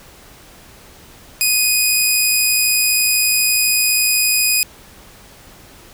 10% pulse tone, 2489 Hz, D#7, in tune, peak -4 dBFS, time 1.41-4.63 s, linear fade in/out 0 ms, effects pink hiss -43 dBFS RMS until 5.93 s

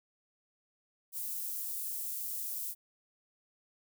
white high-pass noise, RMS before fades -38 dBFS, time 1.12-2.75 s, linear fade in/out 50 ms, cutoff 11000 Hz, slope 12 dB/octave, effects none

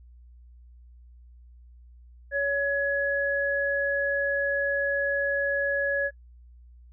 sine tone pair together, 562 / 1684.1 Hz, C#5 / G#6, +24 / +24 cents, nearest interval octave + perfect fifth, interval 1900 cents, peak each -27 / -25 dBFS, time 2.31-6.11 s, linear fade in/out 50 ms, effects noise-tail reverb RT60 0.1 s tail -24 dB re dry + added 60 Hz sine -48 dBFS peak until 6.92 s

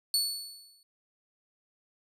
sawtooth tone with exponential decay, 4435 Hz, C#8, in tune, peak -20 dBFS, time 0.14-0.83 s, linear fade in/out 1 ms, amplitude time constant 150 ms, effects resampled to 32000 Hz

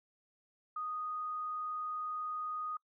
sine tone, 1241 Hz, D#6, 5 cents flat, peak -36 dBFS, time 0.76-2.77 s, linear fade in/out 5 ms, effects noise-tail reverb RT60 0.1 s tail -24 dB re dry

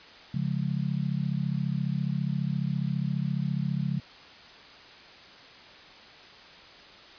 sine chord, Db major, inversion none, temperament just, 138.59 / 173.24 / 207.9 Hz, Db3 / F3 / Ab3, 0 / -14 / +2 cents, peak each -29 / -30 / -34 dBFS, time 0.34-4 s, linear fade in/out 5 ms, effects white hiss -49 dBFS RMS until 7.18 s + resampled to 11025 Hz

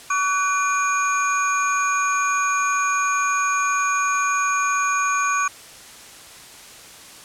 sine tone cluster, 1135 / 1492 / 2423 / 6610 Hz, C#6 / F#6 / D#7 / G#8, +41 / +14 / -47 / -9 cents, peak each -20 / -25 / -27 / -27 dBFS, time 0.1-5.48 s, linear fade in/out 5 ms, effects white hiss -42 dBFS RMS until 7.24 s + low-pass 10000 Hz 12 dB/octave

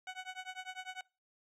15% pulse tone with tremolo, 745 Hz, F#5, 12 cents sharp, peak -32 dBFS, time 0.07-1.01 s, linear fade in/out 2 ms, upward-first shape triangle, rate 10 Hz, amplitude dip 100%, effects noise-tail reverb RT60 0.3 s tail -23 dB re dry + low-pass 6000 Hz 12 dB/octave

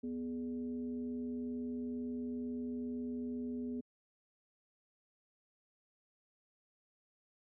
sine tone with frequency modulation, 246.9 Hz, B3, in tune, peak -36 dBFS, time 0.03-3.81 s, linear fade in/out 10 ms, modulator 172 Hz, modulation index 0.65, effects high-pass 150 Hz 12 dB/octave

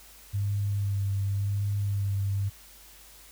sine tone with vibrato, 100.1 Hz, G2, 37 cents sharp, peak -25 dBFS, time 0.33-2.5 s, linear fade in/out 20 ms, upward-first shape sine, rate 0.92 Hz, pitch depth 24 cents each way, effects added 50 Hz sine -56 dBFS peak until 3.31 s + white hiss -52 dBFS RMS until 3.31 s

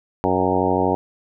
harmonic tone with a mistuned harmonic, 92.5 Hz, F#2, in tune, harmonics 1 / 2 / 3 / 4 / 5 / 6 / 7 / 8 / 9 / 10, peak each -29 / -27 / -24 / -24 / -24 / -27 / -27 / -26 / -25 / -26 dBFS, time 0.24-0.95 s, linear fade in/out 0 ms, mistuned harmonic 9, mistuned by -27 cents, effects none

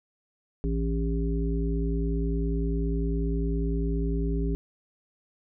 harmonic tone with a mistuned harmonic, 55 Hz, A1, in tune, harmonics 1 / 3 / 5 / 7, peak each -26 / -31 / -33 / -34 dBFS, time 0.64-4.55 s, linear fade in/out 0 ms, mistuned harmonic 7, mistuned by +76 cents, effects none

